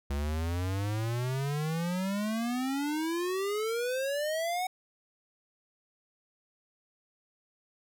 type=exponential sweep; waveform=square; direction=up; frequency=69 to 750 Hz; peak=-30 dBFS; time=0.1-4.67 s; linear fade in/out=5 ms; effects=none